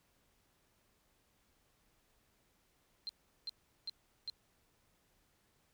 sine tone bursts, 4152 Hz, C8, 14 cents flat, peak -38 dBFS, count 4, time 3.07-4.298 s, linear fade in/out 0 ms, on 22 ms, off 380 ms, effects pink hiss -74 dBFS RMS until 5.73 s

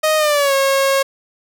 sawtooth tone with pitch glide, 622.3 to 544.9 Hz, D#5 to C#5, 0 to -30 cents, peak -9 dBFS, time 0.03-1.03 s, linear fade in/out 10 ms, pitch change -230 cents, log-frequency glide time 0.17-0.54 s, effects none

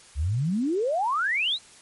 sine exponential sweep, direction up, 65 to 4186 Hz, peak -22 dBFS, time 0.15-1.59 s, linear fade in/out 50 ms, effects white hiss -51 dBFS RMS until 1.81 s + MP3 48 kbps

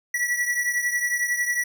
square beating tone pair, 1942 / 1953 Hz, B6 / B6, -30 / -20 cents, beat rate 11 Hz, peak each -24 / -29 dBFS, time 0.14-1.64 s, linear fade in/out 5 ms, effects none

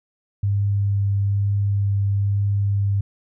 sine tone with vibrato, 100.3 Hz, G2, 40 cents sharp, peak -17 dBFS, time 0.43-3.01 s, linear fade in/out 5 ms, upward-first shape triangle, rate 1.1 Hz, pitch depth 11 cents each way, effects none

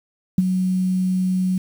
sine tone with ADSR envelope, 185 Hz, F#3, in tune, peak -9 dBFS, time 0.38-1.58 s, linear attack 4 ms, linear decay 27 ms, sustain -8 dB, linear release 4 ms, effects 7-bit

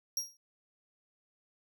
40% pulse tone with exponential decay, 5630 Hz, F8, 13 cents sharp, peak -27 dBFS, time 0.17-0.37 s, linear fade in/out 2 ms, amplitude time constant 42 ms, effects none

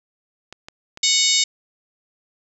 clicks, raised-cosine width 0.2 ms, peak -19 dBFS, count 3, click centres 0.526 / 0.685 / 0.974 s
harmonic tone, 740 Hz, F#5, in tune, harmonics 3 / 4 / 5 / 6 / 7 / 8 / 9 / 10, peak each -25 / -26 / -20 / -24 / -23 / -26 / -26 / -22 dBFS, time 1.03-1.44 s, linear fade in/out 5 ms
effects none

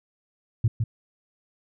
sine tone with echo, 112.7 Hz, A2, 42 cents sharp, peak -15 dBFS, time 0.64-0.68 s, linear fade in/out 5 ms, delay 160 ms, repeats 1, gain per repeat -5 dB, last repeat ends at 0.84 s, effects tanh soft clip ceiling -13 dBFS

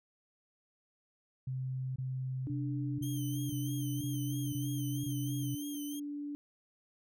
sine tone bursts, 130 Hz, C3, 11 cents flat, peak -34 dBFS, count 8, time 1.47-5.551 s, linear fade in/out 5 ms, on 490 ms, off 23 ms
sine tone with pitch glide, 293.7 to 290.5 Hz, D4 to D4, 0 to -19 cents, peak -37 dBFS, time 2.47-6.35 s, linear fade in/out 0 ms, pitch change -19 cents, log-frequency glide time 3.53-5.77 s
5% pulse tone with vibrato, 3136 Hz, G7, in tune, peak -37 dBFS, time 3.02-6 s, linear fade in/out 10 ms, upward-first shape sine, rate 3.1 Hz, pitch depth 61 cents each way
effects none

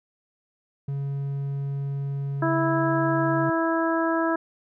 triangle tone, 139.4 Hz, C#3, 10 cents sharp, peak -24 dBFS, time 0.88-3.5 s, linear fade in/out 5 ms
harmonic tone, 328.4 Hz, E4, 6 cents flat, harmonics 1 / 2 / 3 / 4 / 5, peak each -24 / -27 / -29 / -30 / -31 dBFS, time 2.42-4.36 s, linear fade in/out 5 ms
effects none

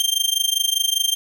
sawtooth tone with amplitude modulation, 3169 Hz, G7, 18 cents sharp, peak -11 dBFS, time 0-1.15 s, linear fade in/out 0 ms, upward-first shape sine, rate 25 Hz, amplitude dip 90%, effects none

